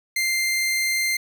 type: tone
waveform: sawtooth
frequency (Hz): 2093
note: C7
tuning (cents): 0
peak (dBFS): -17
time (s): 0.16-1.17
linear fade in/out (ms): 5
effects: none